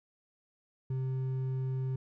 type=tone with hard clipping; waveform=triangle; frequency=130.81 Hz; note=C3; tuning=in tune; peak=-32 dBFS; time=0.9-1.96 s; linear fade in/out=5 ms; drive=8 dB; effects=none